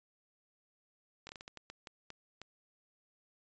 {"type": "slowing click train", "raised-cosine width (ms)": 0.2, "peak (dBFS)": -29, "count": 11, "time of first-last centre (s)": [1.27, 2.416], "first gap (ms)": 21, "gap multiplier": 1.35, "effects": ["resampled to 16000 Hz"]}